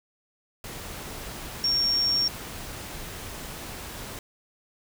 sine tone in noise, 5530 Hz, F8, 18 cents flat, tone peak -21 dBFS, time 1.64-2.28 s, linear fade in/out 2 ms, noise pink, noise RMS -38 dBFS, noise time 0.64-4.19 s, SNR +14 dB, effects none

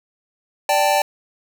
square chord, D suspended fourth, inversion none, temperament equal, 587.3 / 784 / 880 Hz, D5 / G5 / A5, 0 / 0 / 0 cents, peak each -20 / -19 / -21 dBFS, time 0.69-1.02 s, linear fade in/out 2 ms, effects none

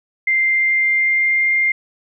sine tone with pitch glide, 2092 to 2109 Hz, C7 to C7, -1 to +13 cents, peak -13 dBFS, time 0.27-1.72 s, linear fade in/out 5 ms, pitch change +14 cents, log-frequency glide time 0.37-1.51 s, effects none

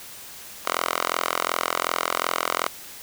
5% pulse tone with high-pass filter, 42.7 Hz, F1, 38 cents flat, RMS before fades -26 dBFS, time 0.65-2.68 s, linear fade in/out 10 ms, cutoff 890 Hz, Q 2.1, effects white hiss -41 dBFS RMS until 3.02 s

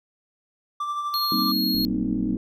triangle tone with tremolo, 1174.7 Hz, D6, in tune, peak -22 dBFS, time 0.8-1.52 s, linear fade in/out 5 ms, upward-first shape sine, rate 12 Hz, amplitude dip 40%
square tone, 4289 Hz, C8, 42 cents sharp, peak -24 dBFS, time 1.14-1.85 s, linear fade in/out 0 ms
sine chord, C minor seventh, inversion second, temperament equal with one note detuned, 192.41 / 233.1 / 261.6 / 311.1 Hz, G3 / Bb3 / C4 / Eb4, -32 / 0 / 0 / 0 cents, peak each -28 dBFS, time 1.32-2.37 s, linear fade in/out 2 ms
click train, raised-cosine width 3 ms, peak -23 dBFS, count 38, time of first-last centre 1.75-2.358 s, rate 60.9 Hz
effects none

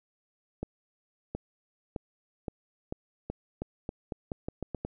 accelerating click train, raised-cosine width 2 ms, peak -20 dBFS, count 14, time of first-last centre 0.63-4.85 s, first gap 720 ms, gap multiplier 0.85, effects none

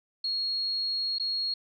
sine tone with dropouts, 4298 Hz, C8, 46 cents sharp, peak -27 dBFS, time 0.24-1.54 s, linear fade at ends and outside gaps 5 ms, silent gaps 1.185-1.197 s, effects none

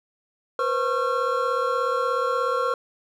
triangle tone cluster, 484.3 / 521 / 1093 / 1367 Hz, B4 / C5 / C#6 / F6, -34 / -7 / -25 / -37 cents, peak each -25 dBFS, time 0.59-2.74 s, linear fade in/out 2 ms, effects none

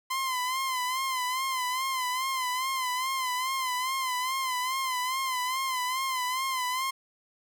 sawtooth tone with vibrato, 1031 Hz, C6, 26 cents flat, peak -24 dBFS, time 0.1-6.91 s, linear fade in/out 10 ms, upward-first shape sine, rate 2.4 Hz, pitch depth 64 cents each way, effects none

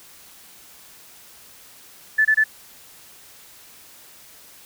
sine tone bursts, 1745 Hz, A6, 15 cents flat, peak -13 dBFS, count 3, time 2.18-2.441 s, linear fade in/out 10 ms, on 71 ms, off 24 ms, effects white hiss -47 dBFS RMS until 4.65 s

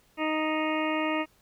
harmonic tone, 311.1 Hz, D#4, in tune, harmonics 1 / 2 / 3 / 4 / 6 / 7 / 8 / 9, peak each -29 / -32 / -34 / -35 / -37 / -37 / -38 / -39 dBFS, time 0.17-1.26 s, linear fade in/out 50 ms, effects pink hiss -64 dBFS RMS until 1.41 s

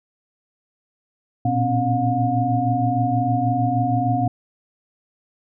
sine tone cluster, 113.7 / 120.1 / 254.6 / 278.3 / 716 Hz, A#2 / B2 / C4 / C#4 / F5, -43 / -48 / -47 / +7 / +43 cents, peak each -28 / -22 / -25 / -26 / -21 dBFS, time 1.45-4.28 s, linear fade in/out 5 ms, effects none

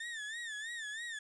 35% pulse tone with vibrato, 1791 Hz, A6, 30 cents sharp, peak -38 dBFS, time 0-1.19 s, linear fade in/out 5 ms, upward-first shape sine, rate 3.1 Hz, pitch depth 110 cents each way, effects resampled to 22050 Hz + 11-bit

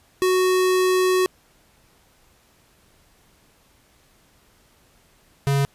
square tone pair in turn, 369.9 / 139.24 Hz, F#4 / C#3, 0 / +8 cents, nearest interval octave + perfect fourth, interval 1692 cents, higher first, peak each -17 / -18 dBFS, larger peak first, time 0.22-1.26 / 5.47-5.65 s, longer first, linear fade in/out 0 ms, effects pink hiss -58 dBFS RMS until 5.74 s + resampled to 32000 Hz

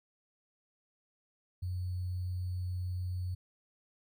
sine tone with sample-and-hold, 90.7 Hz, F#2, 34 cents flat, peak -33 dBFS, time 1.62-3.35 s, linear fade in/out 10 ms, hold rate 4410 Hz, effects none

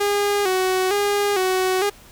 sawtooth tone with vibrato, 390 Hz, G4, 9 cents flat, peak -14 dBFS, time 0-1.9 s, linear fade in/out 10 ms, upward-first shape square, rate 1.1 Hz, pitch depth 77 cents each way, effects pink hiss -47 dBFS RMS until 2.11 s

